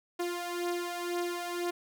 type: beating tone pair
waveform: sawtooth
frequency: 349.2 / 351.2 Hz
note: F4 / F4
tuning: 0 / +10 cents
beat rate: 2 Hz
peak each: -30 / -33 dBFS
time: 0.19-1.71 s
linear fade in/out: 10 ms
effects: none